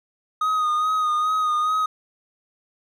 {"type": "tone with vibrato", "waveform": "triangle", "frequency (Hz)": 1244.5, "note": "D#6", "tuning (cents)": 0, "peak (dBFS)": -17, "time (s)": [0.41, 1.86], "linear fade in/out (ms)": 5, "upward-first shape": "sine", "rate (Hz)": 2.4, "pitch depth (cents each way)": 33, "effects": []}